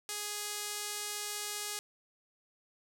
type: tone with band-pass filter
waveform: sawtooth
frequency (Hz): 415.3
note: G#4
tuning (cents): 0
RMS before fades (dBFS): -39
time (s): 0.09-1.79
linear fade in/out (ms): 0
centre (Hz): 8400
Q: 0.8
effects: none